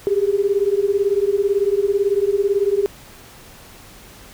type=beating tone pair; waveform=sine; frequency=392 / 410 Hz; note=G4 / G#4; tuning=0 / -22 cents; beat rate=18 Hz; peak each=-18 / -18 dBFS; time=0.07-2.86 s; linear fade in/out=0 ms; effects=pink hiss -43 dBFS RMS until 4.33 s